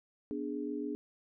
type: chord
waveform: sine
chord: G# diminished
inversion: first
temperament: equal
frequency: 246.9 / 293.7 / 415.3 Hz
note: B3 / D4 / G#4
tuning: 0 / 0 / 0 cents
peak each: -40 / -37 / -40 dBFS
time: 0.31-0.95 s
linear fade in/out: 0 ms
effects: none